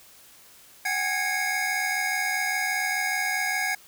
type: tone cluster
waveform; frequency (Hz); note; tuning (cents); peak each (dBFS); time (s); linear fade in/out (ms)
square; 750 / 817 / 1654 / 2151 / 2236; F#5 / G#5 / G#6 / C7 / C#7; +23 / -29 / -8 / +47 / +14; -33 / -37 / -29 / -31 / -33; 0.85-3.75; 5
effects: white hiss -52 dBFS RMS until 3.87 s

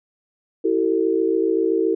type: tone cluster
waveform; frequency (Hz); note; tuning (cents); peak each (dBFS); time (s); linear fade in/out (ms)
sine; 329.3 / 383 / 450.6; E4 / G4 / A4; -2 / -40 / +41; -21; 0.64-1.95; 10
effects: none

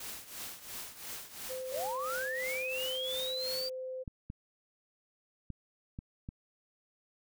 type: noise with tremolo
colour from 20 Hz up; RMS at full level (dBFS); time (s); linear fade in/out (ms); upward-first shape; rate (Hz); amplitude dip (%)
white; -41; 0-3.7; 5; triangle; 2.9; 80
type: tone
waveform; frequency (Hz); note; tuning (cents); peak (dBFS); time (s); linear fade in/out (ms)
sine; 516; C5; -24; -37; 1.49-4.04; 20
type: linear sweep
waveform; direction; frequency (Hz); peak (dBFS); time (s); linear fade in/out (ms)
sine; up; 512 to 4699; -35; 1.72-3.69; 5
type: clicks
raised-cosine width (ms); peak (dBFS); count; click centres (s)
5; -28; 5; 4.078 / 4.301 / 5.503 / 5.989 / 6.289
effects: none

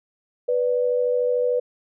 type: tone pair together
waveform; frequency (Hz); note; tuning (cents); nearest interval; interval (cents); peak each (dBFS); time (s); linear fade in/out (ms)
sine; 493.9 / 587.3; B4 / D5; 0 / 0; minor third; 300; -19 / -26; 0.48-1.6; 10
effects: none

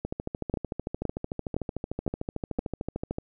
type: two click trains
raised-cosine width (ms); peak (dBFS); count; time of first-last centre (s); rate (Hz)
2; -13 / -17; 5 / 43; 0.54-2.591 / 0.05-3.184; 1.95 / 13.4
effects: none

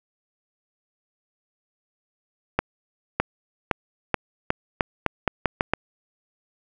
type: accelerating click train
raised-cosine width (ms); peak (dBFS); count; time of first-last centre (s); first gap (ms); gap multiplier
0.5; -4; 11; 2.59-5.736; 610; 0.84
effects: none

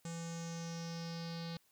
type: tone with low-pass filter sweep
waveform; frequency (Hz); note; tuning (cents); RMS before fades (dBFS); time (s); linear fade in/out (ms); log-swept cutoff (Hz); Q
square; 167.2; E3; +25; -43; 0.05-1.57; 2; 7500 to 4300; 5.2
effects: white hiss -72 dBFS RMS until 1.71 s

